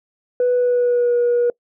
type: tone with pitch glide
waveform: sine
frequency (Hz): 493.9 to 481.2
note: B4 to B4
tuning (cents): 0 to -45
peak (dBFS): -12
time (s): 0.4-1.5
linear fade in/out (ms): 2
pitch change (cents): -45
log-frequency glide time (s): 0.54-1.15
effects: noise-tail reverb RT60 0.1 s tail -24 dB re dry + tanh soft clip ceiling -11 dBFS